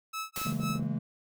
sawtooth tone with tremolo, 1300 Hz, E6, 24 cents flat, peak -29 dBFS, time 0.13-0.84 s, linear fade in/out 10 ms, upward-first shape sine, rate 4 Hz, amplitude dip 100%
white noise with exponential decay, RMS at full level -35 dBFS, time 0.36-0.87 s, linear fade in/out 0 ms, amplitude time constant 110 ms
clicks, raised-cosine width 2 ms, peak -29 dBFS, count 10, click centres 0.377 / 0.416 / 0.469 / 0.526 / 0.599 / 0.634 / 0.701 / 0.757 / 0.795 / 0.826 s
triangle chord, A# half-diminished seventh, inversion first, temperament equal with one note detuned, 138.59 / 164.81 / 207.7 / 227.1 Hz, C#3 / E3 / G#3 / A#3, 0 / 0 / 0 / -45 cents, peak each -33 dBFS, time 0.45-0.99 s, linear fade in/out 10 ms
effects none

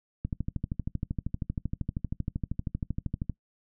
click train, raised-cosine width 5 ms, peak -18 dBFS, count 40, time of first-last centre 0.25-3.297 s, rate 12.8 Hz, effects noise-tail reverb RT60 0.1 s tail -20 dB re dry

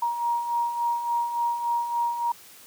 sine beating tone pair, 942 / 945.5 Hz, A#5 / A#5, +18 / +24 cents, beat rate 3.5 Hz, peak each -32 / -24 dBFS, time 0.02-2.32 s, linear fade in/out 5 ms, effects white hiss -49 dBFS RMS until 2.66 s + high-pass 80 Hz 12 dB/octave

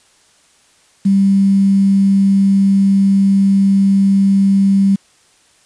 sine tone with quantisation, 196 Hz, G3, in tune, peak -8 dBFS, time 1.05-4.96 s, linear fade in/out 10 ms, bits 6, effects white hiss -52 dBFS RMS until 5.65 s + resampled to 22050 Hz

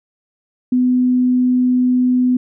sine tone, 250.9 Hz, B3, 28 cents sharp, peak -11 dBFS, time 0.72-2.37 s, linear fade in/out 5 ms, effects none

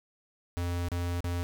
square tone with dropouts, 87.31 Hz, F2, in tune, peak -30 dBFS, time 0.57-1.43 s, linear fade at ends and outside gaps 0 ms, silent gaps 0.885-0.917 / 1.205-1.243 s, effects none

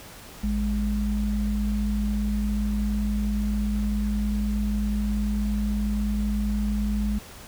sine tone pair together, 54.91 / 207.7 Hz, A1 / G#3, -3 / 0 cents, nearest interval octave + major seventh, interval 2303 cents, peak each -25 dBFS, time 0.43-7.19 s, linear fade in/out 10 ms, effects pink hiss -44 dBFS RMS until 7.47 s

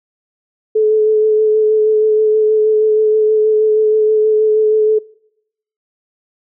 sine tone with vibrato, 431.3 Hz, A4, 35 cents flat, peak -9 dBFS, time 0.75-4.99 s, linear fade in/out 10 ms, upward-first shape sine, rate 6.3 Hz, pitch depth 17 cents each way, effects noise-tail reverb RT60 0.8 s tail -23 dB re dry

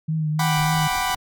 sine tone with vibrato, 155.56 Hz, D#3, in tune, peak -20 dBFS, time 0.08-0.88 s, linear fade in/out 10 ms, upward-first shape triangle, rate 3.4 Hz, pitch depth 45 cents each way
sawtooth chord, G major seventh, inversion third, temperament equal, 740 / 784 / 987.8 / 1174.7 Hz, F#5 / G5 / B5 / D6, 0 / 0 / 0 / 0 cents, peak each -22 / -25 / -21 / -26 dBFS, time 0.39-1.15 s, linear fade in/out 5 ms
brown noise with tremolo, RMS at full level -36 dBFS, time 0.56-1.16 s, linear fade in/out 10 ms, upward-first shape triangle, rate 5.6 Hz, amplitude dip 65%
effects none

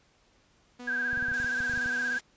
sawtooth tone with tremolo, 245.9 Hz, B3, 7 cents flat, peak -36 dBFS, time 0.79-2.18 s, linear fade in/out 10 ms, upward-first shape sine, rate 1.1 Hz, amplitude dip 25%
sine tone with vibrato, 1589 Hz, G6, 23 cents sharp, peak -27 dBFS, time 0.87-2.19 s, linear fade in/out 10 ms, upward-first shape sine, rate 17 Hz, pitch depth 64 cents each way
clicks, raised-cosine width 5 ms, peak -30 dBFS, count 12, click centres 1.131 / 1.175 / 1.226 / 1.285 / 1.317 / 1.401 / 1.445 / 1.605 / 1.697 / 1.737 / 1.776 / 1.86 s
white noise, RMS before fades -43 dBFS, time 1.33-2.21 s, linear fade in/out 10 ms
effects pink hiss -65 dBFS RMS until 2.36 s + resampled to 16000 Hz

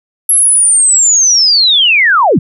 sine linear sweep, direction down, 11290 to 110 Hz, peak -5 dBFS, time 0.29-2.39 s, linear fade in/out 5 ms, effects none

